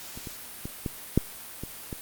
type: clicks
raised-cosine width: 3 ms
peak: -27 / -25 / -21 / -16 / -6 / -21 / -21 dBFS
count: 7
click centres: 0.175 / 0.272 / 0.655 / 0.862 / 1.176 / 1.636 / 1.928 s
effects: white hiss -42 dBFS RMS until 2.01 s + Opus 48 kbps